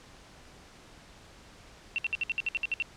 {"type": "tone bursts", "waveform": "sine", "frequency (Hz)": 2712, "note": "E7", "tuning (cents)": 49, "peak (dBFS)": -26, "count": 11, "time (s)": [1.96, 2.823], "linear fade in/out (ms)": 0, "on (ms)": 23, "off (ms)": 61, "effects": ["pink hiss -53 dBFS RMS until 2.96 s", "low-pass 7000 Hz 12 dB/octave"]}